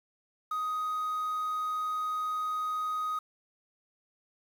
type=tone; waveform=triangle; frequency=1251 Hz; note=D#6; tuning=9 cents sharp; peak=-27 dBFS; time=0.51-3.19 s; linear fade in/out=5 ms; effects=tanh soft clip ceiling -24 dBFS + 9-bit